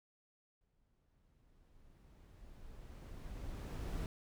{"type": "noise with exponential growth", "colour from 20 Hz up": "brown", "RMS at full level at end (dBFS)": -38, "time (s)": [0.61, 4.06], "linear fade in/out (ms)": 1, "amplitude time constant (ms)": 750, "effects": []}